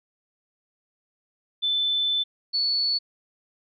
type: tone pair in turn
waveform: sine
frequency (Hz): 3520 / 4435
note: A7 / C#8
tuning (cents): 0 / 0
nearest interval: major third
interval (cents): 400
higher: second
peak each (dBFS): -21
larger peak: neither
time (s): 1.62-2.24 / 2.53-2.99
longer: first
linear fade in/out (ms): 20
effects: none